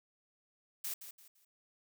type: noise with echo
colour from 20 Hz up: blue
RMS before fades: -39 dBFS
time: 0.84-0.94 s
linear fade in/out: 5 ms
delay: 170 ms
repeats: 3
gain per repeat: -10 dB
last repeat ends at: 1.45 s
effects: none